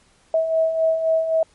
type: beating tone pair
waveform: sine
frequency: 643 / 646.8 Hz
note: E5 / E5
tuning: -43 / -33 cents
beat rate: 3.8 Hz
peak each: -25 / -17 dBFS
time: 0.34-1.43 s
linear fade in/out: 2 ms
effects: pink hiss -57 dBFS RMS until 1.54 s + MP3 48 kbps